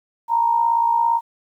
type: tone with amplitude modulation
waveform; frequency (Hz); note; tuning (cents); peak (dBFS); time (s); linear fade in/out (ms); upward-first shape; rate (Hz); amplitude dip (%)
sine; 930; A#5; -4; -12; 0.28-1.21; 50; sine; 57.6; 60
effects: 9-bit